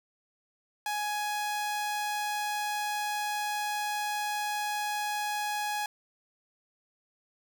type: tone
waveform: sawtooth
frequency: 835 Hz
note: G#5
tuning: 9 cents sharp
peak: -26 dBFS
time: 0.86-5.86 s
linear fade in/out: 2 ms
effects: 9-bit